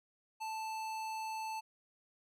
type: tone with hard clipping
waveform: sine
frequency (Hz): 880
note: A5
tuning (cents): 0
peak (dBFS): -40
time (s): 0.4-1.61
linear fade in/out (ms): 20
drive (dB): 18
effects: none